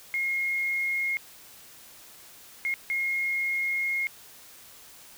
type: tone bursts at uneven times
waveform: sine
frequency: 2149 Hz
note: C7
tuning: 46 cents sharp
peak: -25 dBFS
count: 3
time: 0.14-1.17 / 2.65-2.74 / 2.9-4.07 s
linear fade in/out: 0 ms
effects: white hiss -50 dBFS RMS until 5.17 s